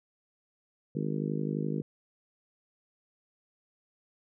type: harmonic tone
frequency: 51.7 Hz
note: G#1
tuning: 7 cents flat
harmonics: 3 / 4 / 5 / 6 / 7 / 8 / 9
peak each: -33 / -35 / -37 / -39 / -40 / -41 / -42 dBFS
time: 0.95-1.82 s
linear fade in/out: 5 ms
effects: none